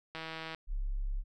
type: click train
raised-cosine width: 0.3 ms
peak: -25 dBFS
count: 65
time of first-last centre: 0.15-0.548 s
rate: 161 Hz
type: tone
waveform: sine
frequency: 34.19 Hz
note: C#1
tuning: 23 cents flat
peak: -31 dBFS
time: 0.67-1.24 s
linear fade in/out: 50 ms
effects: none